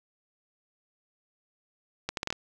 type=accelerating click train; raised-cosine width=0.2 ms; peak=-13 dBFS; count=6; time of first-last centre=2.09-2.326 s; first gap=82 ms; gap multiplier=0.72; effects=none